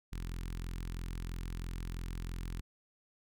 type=tone with notch filter; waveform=sawtooth; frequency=43.03 Hz; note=F1; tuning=25 cents flat; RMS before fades=-40 dBFS; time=0.12-2.61 s; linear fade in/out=10 ms; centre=620 Hz; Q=0.56; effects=none